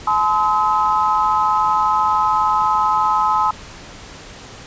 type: tone cluster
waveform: sine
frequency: 856 / 1029 / 1279 Hz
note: A5 / C6 / D#6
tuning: -48 / -29 / +47 cents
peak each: -18 dBFS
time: 0.07-3.51 s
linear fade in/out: 5 ms
effects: pink hiss -37 dBFS RMS until 4.66 s + resampled to 16000 Hz